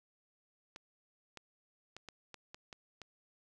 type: clicks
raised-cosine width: 0.2 ms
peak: -30 dBFS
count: 8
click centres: 0.761 / 1.373 / 1.966 / 2.087 / 2.343 / 2.545 / 2.728 / 3.017 s
effects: none